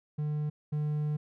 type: tone pair in turn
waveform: triangle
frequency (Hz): 150 / 150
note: D3 / D3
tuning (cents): +37 / +37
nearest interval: unison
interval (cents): 0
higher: neither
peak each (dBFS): -27 / -26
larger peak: second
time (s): 0.18-0.5 / 0.72-1.17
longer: second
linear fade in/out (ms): 10
effects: none